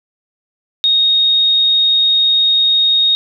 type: tone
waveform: sine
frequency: 3729 Hz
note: A#7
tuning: in tune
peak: -9 dBFS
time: 0.84-3.15 s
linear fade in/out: 0 ms
effects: none